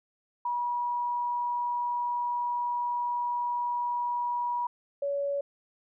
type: tone pair in turn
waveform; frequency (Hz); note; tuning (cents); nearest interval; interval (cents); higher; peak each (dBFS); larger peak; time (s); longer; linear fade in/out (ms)
sine; 966 / 564.4; B5 / C#5; -39 / +31; major sixth; 930; first; -27; neither; 0.45-4.67 / 5.02-5.41; first; 5
effects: none